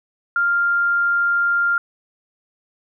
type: tone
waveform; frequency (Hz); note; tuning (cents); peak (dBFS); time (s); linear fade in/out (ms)
sine; 1396.9; F6; 0; -15; 0.36-1.78; 2
effects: none